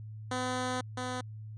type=tone pair in turn; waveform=10% pulse; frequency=253 / 251.9 Hz; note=B3 / B3; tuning=+42 / +34 cents; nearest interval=unison; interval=8 cents; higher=first; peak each=-23 / -26 dBFS; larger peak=first; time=0.31-0.81 / 0.97-1.21 s; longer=first; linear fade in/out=5 ms; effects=added 108 Hz sine -41 dBFS peak until 1.57 s + resampled to 22050 Hz